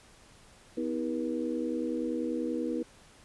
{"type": "harmonic tone with a mistuned harmonic", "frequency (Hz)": 80, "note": "D#2", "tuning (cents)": 49, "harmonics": [3, 4, 5, 6], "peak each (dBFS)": [-34, -33, -42, -35], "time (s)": [0.77, 2.83], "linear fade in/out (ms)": 5, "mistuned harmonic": 3, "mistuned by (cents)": 68, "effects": ["pink hiss -57 dBFS RMS until 3.24 s", "resampled to 24000 Hz"]}